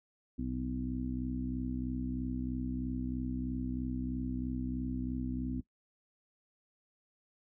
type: harmonic tone with a mistuned harmonic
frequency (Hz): 63.1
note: B1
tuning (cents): +38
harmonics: 1 / 2 / 3 / 4 / 5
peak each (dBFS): -40 / -43 / -43 / -36 / -45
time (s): 0.38-5.61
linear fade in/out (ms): 10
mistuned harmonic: 1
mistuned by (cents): -41
effects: noise-tail reverb RT60 0.1 s tail -17 dB re dry